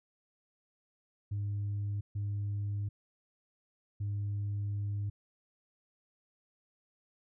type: tone bursts at uneven times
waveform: sine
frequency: 102 Hz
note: G#2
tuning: 31 cents flat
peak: -30 dBFS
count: 3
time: 1.31-2.01 / 2.15-2.89 / 4-5.1 s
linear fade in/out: 10 ms
effects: tanh soft clip ceiling -30 dBFS